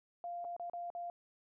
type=tone with dropouts; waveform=sine; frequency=696 Hz; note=F5; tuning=6 cents flat; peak=-39 dBFS; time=0.24-1.1 s; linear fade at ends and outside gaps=1 ms; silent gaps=0.444-0.449 / 0.565-0.597 / 0.698-0.734 / 0.902-0.95 s; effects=none